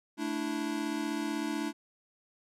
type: chord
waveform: square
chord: A suspended fourth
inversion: none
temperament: equal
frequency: 220 / 293.7 / 329.6 Hz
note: A3 / D4 / E4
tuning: 0 / 0 / 0 cents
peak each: -39 / -35 / -37 dBFS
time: 0.17-1.73 s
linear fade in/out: 50 ms
effects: low-pass 11000 Hz 12 dB/octave